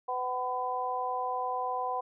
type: harmonic tone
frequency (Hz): 251.3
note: B3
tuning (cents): +30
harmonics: 2 / 3 / 4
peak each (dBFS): -37 / -33 / -33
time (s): 0.08-2.01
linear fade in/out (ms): 10
effects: none